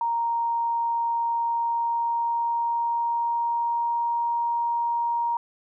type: tone with pitch glide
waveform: sine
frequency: 932.3 to 939.9 Hz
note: A#5 to A#5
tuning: 0 to +14 cents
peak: -22 dBFS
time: 0.01-5.37 s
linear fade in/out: 2 ms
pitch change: +14 cents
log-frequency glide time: 1.35-4.29 s
effects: none